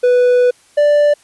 triangle tone pair in turn, 493.9 / 587.3 Hz, B4 / D5, 0 / 0 cents, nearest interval minor third, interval 300 cents, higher second, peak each -6 dBFS, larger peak neither, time 0.03-0.51 / 0.77-1.14 s, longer first, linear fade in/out 10 ms, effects white hiss -50 dBFS RMS until 1.23 s + resampled to 24000 Hz

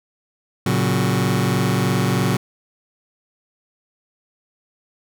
sawtooth chord, F# major, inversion first, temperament just, 115.62 / 138.75 / 185 Hz, A#2 / C#3 / F#3, -14 / +2 / 0 cents, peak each -17 dBFS, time 0.66-2.37 s, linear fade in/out 5 ms, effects none

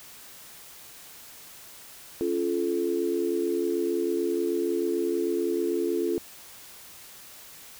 sine chord, Db augmented, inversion none, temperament just, 277.2 / 346.5 / 433.1 Hz, Db4 / F4 / A4, 0 / -14 / -27 cents, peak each -32 / -26 / -29 dBFS, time 2.21-6.18 s, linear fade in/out 0 ms, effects white hiss -47 dBFS RMS until 7.79 s

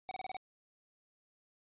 square tone bursts, 754 Hz, F#5, 32 cents sharp, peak -39 dBFS, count 6, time 0.09-0.367 s, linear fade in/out 0 ms, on 22 ms, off 29 ms, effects resampled to 8000 Hz + 13-bit

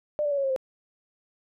sine tone with pitch steps, 598 / 582.3 / 567.1 / 552.2 / 537.7 / 523.6 Hz, D5 / D5 / C#5 / C#5 / C5 / C5, +31 / -15 / +39 / -7 / +47 / +1 cents, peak -23 dBFS, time 0.19-0.562 s, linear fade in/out 0 ms, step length 62 ms, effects none

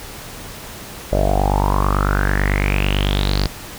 sawtooth tone with low-pass filter sweep, 49 Hz, G1, in tune, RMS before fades -17 dBFS, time 1.12-3.47 s, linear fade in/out 0 ms, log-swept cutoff 590 to 4700 Hz, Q 7.9, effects pink hiss -34 dBFS RMS until 3.78 s

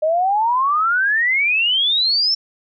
sine exponential sweep, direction up, 606 to 5440 Hz, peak -14 dBFS, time 0.02-2.35 s, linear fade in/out 10 ms, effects none

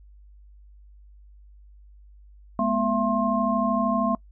sine tone cluster, 211.2 / 244.1 / 672 / 1063 Hz, G#3 / B3 / E5 / C6, +29 / -20 / +33 / +27 cents, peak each -26 dBFS, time 2.59-4.15 s, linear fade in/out 2 ms, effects noise-tail reverb RT60 0.1 s tail -24 dB re dry + added 50 Hz sine -47 dBFS peak until 4.31 s

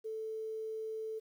sine tone, 440 Hz, A4, in tune, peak -37 dBFS, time 0.04-1.2 s, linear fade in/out 20 ms, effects 11-bit

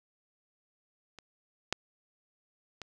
clicks, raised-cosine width 0.2 ms, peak -30 / -11 / -24 dBFS, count 3, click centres 1.187 / 1.726 / 2.817 s, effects none

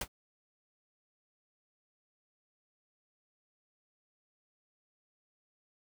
pink noise with exponential decay, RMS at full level -28 dBFS, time 0.01-0.08 s, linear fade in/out 5 ms, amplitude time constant 15 ms, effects none

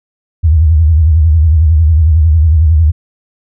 sine tone with vibrato, 79.1 Hz, D#2, 29 cents sharp, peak -4 dBFS, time 0.43-2.92 s, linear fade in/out 20 ms, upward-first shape sine, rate 11 Hz, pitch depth 130 cents each way, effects none

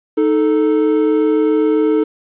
triangle tone pair together, 310.9 / 438.4 Hz, D#4 / A4, -1 / -6 cents, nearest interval tritone, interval 595 cents, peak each -12 dBFS, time 0.17-2.04 s, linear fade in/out 10 ms, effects resampled to 8000 Hz + 8-bit

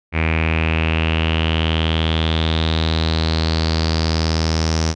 sawtooth tone with low-pass filter sweep, 80.4 Hz, E2, 43 cents flat, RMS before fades -18 dBFS, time 0.12-4.95 s, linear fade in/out 50 ms, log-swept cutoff 2300 to 5700 Hz, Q 6.7, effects none

